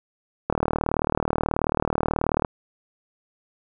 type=click train; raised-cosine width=1 ms; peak=-7 dBFS; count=76; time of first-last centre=0.5-2.448 s; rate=38.5 Hz; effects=none